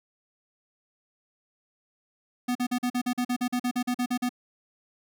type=tone bursts; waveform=square; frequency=246.9 Hz; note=B3; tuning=in tune; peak=-25 dBFS; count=16; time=2.48-4.293 s; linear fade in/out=10 ms; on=73 ms; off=43 ms; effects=none